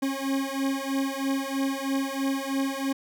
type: beating tone pair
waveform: 40% pulse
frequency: 270.1 / 273.2 Hz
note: C#4 / C#4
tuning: -45 / -25 cents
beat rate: 3.1 Hz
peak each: -28 dBFS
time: 0.02-2.93 s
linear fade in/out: 10 ms
effects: none